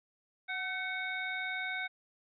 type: harmonic tone with a mistuned harmonic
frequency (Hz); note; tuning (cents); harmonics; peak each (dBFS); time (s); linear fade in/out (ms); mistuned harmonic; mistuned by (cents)
740; F#5; 0; 1 / 2 / 3 / 5; -43 / -38 / -37 / -45; 0.48-1.88; 20; 2; +50
effects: none